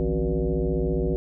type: tone with frequency modulation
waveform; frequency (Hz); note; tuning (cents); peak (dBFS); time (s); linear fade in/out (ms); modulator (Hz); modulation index
sine; 154.6; D#3; -11; -21; 0-1.16; 0; 108; 3.2
effects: none